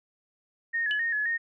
sine tone with vibrato, 1774 Hz, A6, 14 cents sharp, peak -25 dBFS, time 0.73-1.38 s, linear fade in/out 20 ms, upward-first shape square, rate 3.8 Hz, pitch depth 71 cents each way
sine tone with exponential decay, 2977 Hz, F#7, 10 cents sharp, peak -26 dBFS, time 0.91-1.03 s, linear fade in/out 0 ms, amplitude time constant 26 ms
effects none

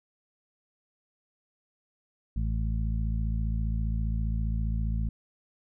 harmonic tone, 55 Hz, A1, in tune, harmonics 1 / 2 / 3 / 4, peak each -27 / -33 / -37 / -39 dBFS, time 2.36-5.09 s, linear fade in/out 5 ms, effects none

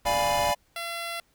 pink low-pass noise, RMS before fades -37 dBFS, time 0.05-0.52 s, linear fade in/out 5 ms, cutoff 2800 Hz, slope 12 dB/octave
square chord, D diminished seventh, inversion none, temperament equal, 587.3 / 698.5 / 830.6 / 987.8 Hz, D5 / F5 / Ab5 / Cb6, 0 / 0 / 0 / 0 cents, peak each -29 dBFS, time 0.05-0.55 s, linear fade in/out 20 ms
10% pulse tone, 680 Hz, F5, 46 cents flat, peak -23 dBFS, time 0.76-1.2 s, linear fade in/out 2 ms
effects pink hiss -66 dBFS RMS until 1.34 s

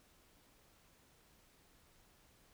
silence, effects pink hiss -68 dBFS RMS until 2.53 s

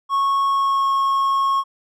triangle tone with pitch glide, 1101 to 1092.1 Hz, C#6 to C#6, -12 to -26 cents, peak -14 dBFS, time 0.09-1.64 s, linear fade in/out 50 ms, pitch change -14 cents, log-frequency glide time 0.46-0.91 s, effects none

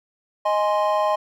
triangle chord, Ab major, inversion second, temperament equal, 622.3 / 830.6 / 1046.5 Hz, Eb5 / Ab5 / C6, 0 / 0 / 0 cents, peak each -19 / -22 / -21 dBFS, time 0.45-1.16 s, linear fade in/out 10 ms, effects none

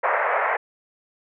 pink band-pass noise, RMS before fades -22 dBFS, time 0.03-0.57 s, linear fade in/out 10 ms, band 500 to 2100 Hz, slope 48 dB/octave, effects none

